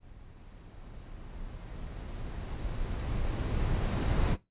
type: noise with level ramp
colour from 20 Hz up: brown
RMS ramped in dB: -52 to -25 dBFS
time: 0-4.37 s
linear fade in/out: 50 ms
effects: noise-tail reverb RT60 0.2 s tail -17 dB re dry + resampled to 8000 Hz